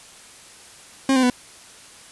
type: tone with pitch steps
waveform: 40% pulse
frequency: 268.5 / 258.2 / 248.2 Hz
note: C4 / C4 / B3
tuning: +45 / -23 / +9 cents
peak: -14 dBFS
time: 1.09-1.3 s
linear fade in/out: 2 ms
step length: 70 ms
effects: white hiss -45 dBFS RMS until 2.11 s + resampled to 24000 Hz